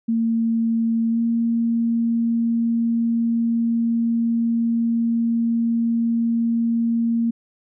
sine tone with pitch glide, 228 to 231.4 Hz, A#3 to A#3, -38 to -13 cents, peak -17 dBFS, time 0.08-7.31 s, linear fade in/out 10 ms, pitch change +25 cents, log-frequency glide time 1.1-1.19 s, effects none

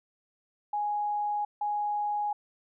sine tone pair in turn, 830.6 / 830.6 Hz, G#5 / G#5, 0 / 0 cents, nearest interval unison, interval 0 cents, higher neither, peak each -27 dBFS, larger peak neither, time 0.73-1.45 / 1.61-2.33 s, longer neither, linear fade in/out 5 ms, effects none

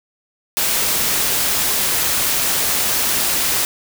white noise, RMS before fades -18 dBFS, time 0.57-3.65 s, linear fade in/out 0 ms, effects none

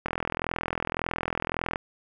click train, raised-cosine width 0.5 ms, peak -12 dBFS, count 72, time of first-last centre 0.06-1.759 s, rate 41.8 Hz, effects none

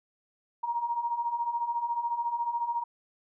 sine beating tone pair, 932.3 / 946.3 Hz, A#5 / A#5, 0 / +26 cents, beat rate 14 Hz, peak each -34 / -29 dBFS, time 0.63-2.84 s, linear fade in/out 10 ms, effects none

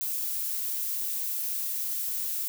violet noise, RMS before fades -31 dBFS, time 0.01-2.48 s, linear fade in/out 0 ms, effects none

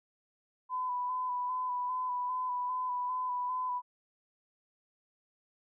sine tone with vibrato, 1000 Hz, B5, 21 cents sharp, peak -31 dBFS, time 0.69-3.82 s, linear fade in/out 50 ms, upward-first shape square, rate 2.5 Hz, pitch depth 21 cents each way, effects none

